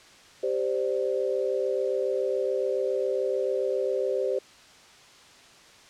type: chord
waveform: sine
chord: G suspended fourth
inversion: none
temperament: equal with one note detuned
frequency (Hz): 392 / 520.2 / 587.3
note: G4 / C5 / D5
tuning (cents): 0 / -10 / 0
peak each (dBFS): -28 / -27 / -32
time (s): 0.43-4.39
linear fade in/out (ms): 5
effects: white hiss -52 dBFS RMS until 5.89 s + low-pass 6000 Hz 12 dB/octave